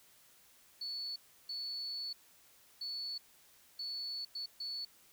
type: tone bursts at uneven times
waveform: sine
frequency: 4435 Hz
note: C#8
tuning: in tune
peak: -38 dBFS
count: 6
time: 0.81-1.16 / 1.49-2.13 / 2.81-3.18 / 3.79-4.25 / 4.35-4.46 / 4.6-4.85 s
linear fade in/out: 5 ms
effects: white hiss -64 dBFS RMS until 5.12 s